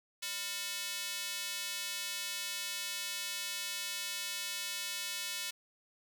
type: tone with high-pass filter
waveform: square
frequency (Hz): 200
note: G3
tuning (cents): +35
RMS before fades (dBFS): -39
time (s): 0.22-5.51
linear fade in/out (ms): 10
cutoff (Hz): 3000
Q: 1
effects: none